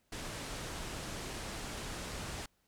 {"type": "low-pass noise", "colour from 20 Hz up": "pink", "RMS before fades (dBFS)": -42, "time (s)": [0.12, 2.46], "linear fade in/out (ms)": 5, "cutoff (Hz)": 9900, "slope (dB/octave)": 24, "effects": ["pink hiss -75 dBFS RMS until 2.67 s"]}